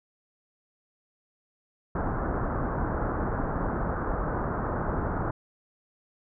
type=low-pass noise; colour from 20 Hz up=pink; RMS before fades=-29 dBFS; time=1.95-5.31 s; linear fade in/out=5 ms; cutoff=1500 Hz; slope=48 dB/octave; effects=none